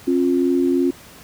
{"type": "tone pair together", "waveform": "sine", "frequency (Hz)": [269.7, 352.6], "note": ["C#4", "F4"], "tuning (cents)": [-47, 17], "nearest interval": "perfect fourth", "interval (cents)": 464, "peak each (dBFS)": [-17, -18], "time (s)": [0.07, 0.91], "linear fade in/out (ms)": 10, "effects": ["pink hiss -43 dBFS RMS until 1.23 s", "high-pass 60 Hz 12 dB/octave"]}